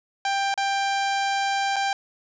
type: tone with dropouts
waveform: sawtooth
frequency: 790 Hz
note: G5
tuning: 13 cents sharp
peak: -18 dBFS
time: 0.25-1.93 s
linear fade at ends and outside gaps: 2 ms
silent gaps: 0.541-0.576 / 1.76-1.764 s
effects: resampled to 16000 Hz + 9-bit